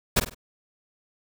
pink noise with echo, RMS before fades -19 dBFS, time 0.16-0.2 s, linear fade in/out 10 ms, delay 49 ms, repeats 3, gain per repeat -9 dB, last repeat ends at 0.347 s, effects none

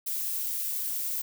violet noise with amplitude modulation, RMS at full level -30 dBFS, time 0.06-1.22 s, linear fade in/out 10 ms, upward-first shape sine, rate 215 Hz, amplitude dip 30%, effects none

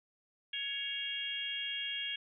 harmonic tone with a mistuned harmonic, 559 Hz, C#5, 14 cents sharp, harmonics 3 / 4 / 5 / 6, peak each -45 / -44 / -40 / -38 dBFS, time 0.53-2.16 s, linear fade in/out 5 ms, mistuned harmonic 6, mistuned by -44 cents, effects none

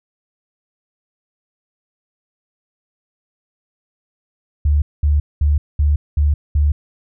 sine tone bursts, 73.42 Hz, D2, in tune, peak -11 dBFS, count 6, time 4.65-6.72 s, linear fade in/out 5 ms, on 170 ms, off 210 ms, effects none

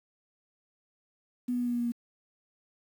sine tone with pitch steps, 246.9 / 245.2 / 243.5 / 241.8 / 240.1 / 238.5 / 236.8 Hz, B3 / B3 / B3 / B3 / B3 / A#3 / A#3, 0 / -12 / -24 / -36 / -49 / +40 / +27 cents, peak -27 dBFS, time 1.48-1.921 s, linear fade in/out 10 ms, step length 63 ms, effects 9-bit

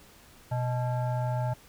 sine tone with frequency modulation, 123.47 Hz, B2, in tune, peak -26 dBFS, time 0.51-1.54 s, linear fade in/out 10 ms, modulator 746 Hz, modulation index 0.72, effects pink hiss -55 dBFS RMS until 1.68 s

